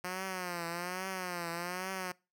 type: tone with vibrato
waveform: 5% pulse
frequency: 179.1 Hz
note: F3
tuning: 44 cents sharp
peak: -25 dBFS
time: 0.04-2.12 s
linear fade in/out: 5 ms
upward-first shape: triangle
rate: 1.2 Hz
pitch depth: 120 cents each way
effects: noise-tail reverb RT60 0.3 s tail -24 dB re dry